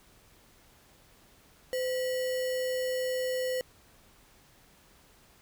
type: tone with sample-and-hold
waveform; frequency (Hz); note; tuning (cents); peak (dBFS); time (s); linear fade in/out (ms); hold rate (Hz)
sine; 511; C5; -41; -28; 1.73-3.61; 0; 2450
effects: pink hiss -60 dBFS RMS until 5.41 s